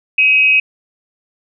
sine tone with amplitude modulation, 2537 Hz, D#7, 33 cents sharp, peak -5 dBFS, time 0.18-0.6 s, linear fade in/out 5 ms, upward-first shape sine, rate 250 Hz, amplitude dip 60%, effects none

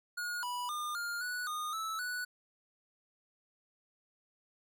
square tone with pitch steps, 1441 / 981 / 1209 / 1408 / 1474 / 1228 / 1309 / 1478 Hz, F#6 / B5 / D6 / F6 / F#6 / D#6 / E6 / F#6, -46 / -12 / +50 / +14 / -7 / -23 / -13 / -2 cents, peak -36 dBFS, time 0.17-2.25 s, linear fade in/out 10 ms, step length 260 ms, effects none

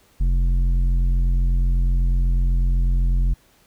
triangle tone with tanh clipping, 44.04 Hz, F1, 15 cents sharp, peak -17 dBFS, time 0.2-3.34 s, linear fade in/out 10 ms, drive 13 dB, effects pink hiss -57 dBFS RMS until 3.66 s

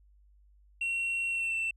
sine tone with pitch glide, 2729 to 2681 Hz, F7 to E7, -41 to +29 cents, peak -26 dBFS, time 0.81-1.71 s, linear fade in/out 5 ms, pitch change -30 cents, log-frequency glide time 1.3-1.56 s, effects tanh soft clip ceiling -28 dBFS + added 50 Hz sine -58 dBFS peak until 1.76 s

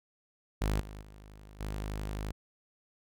sawtooth tone with level steps, 51.6 Hz, G#1, 10 cents flat, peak -24 / -39 / -46 / -31 dBFS, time 0.61-2.32 s, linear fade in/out 10 ms, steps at 0.8 / 1.01 / 1.6 s, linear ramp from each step 10 ms, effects none

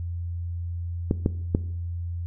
clicks, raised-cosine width 3 ms, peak -8 dBFS, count 3, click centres 1.111 / 1.261 / 1.549 s, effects noise-tail reverb RT60 0.7 s tail -17 dB re dry + added 86 Hz sine -28 dBFS peak until 2.26 s

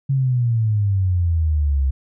sine exponential sweep, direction down, 138.59 to 65.7 Hz, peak -15 dBFS, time 0.09-1.91 s, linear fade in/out 10 ms, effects none

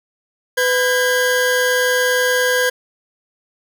40% pulse tone pair together, 500.4 / 1622 Hz, B4 / G#6, +23 / -41 cents, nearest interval octave + minor sixth, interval 2036 cents, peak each -16 dBFS, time 0.57-2.7 s, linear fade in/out 10 ms, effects none

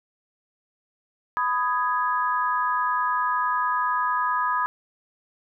sine chord, G# minor, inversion first, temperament just, 996.7 / 1245.9 / 1661.2 Hz, B5 / D#6 / G#6, +16 / +2 / 0 cents, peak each -24 / -25 / -29 dBFS, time 1.37-4.66 s, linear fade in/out 0 ms, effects none

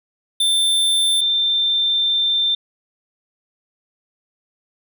square / sine tone pair in turn, 3560 / 3575 Hz, A7 / A7, +20 / +27 cents, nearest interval unison, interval 7 cents, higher second, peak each -15 dBFS, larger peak neither, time 0.4-1.21 / 1.21-2.55 s, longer second, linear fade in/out 5 ms, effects none

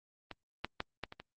clicks, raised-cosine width 0.3 ms, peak -26 / -18 / -18 / -20 / -29 / -29 dBFS, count 6, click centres 0.313 / 0.646 / 0.804 / 1.037 / 1.124 / 1.2 s, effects Opus 32 kbps

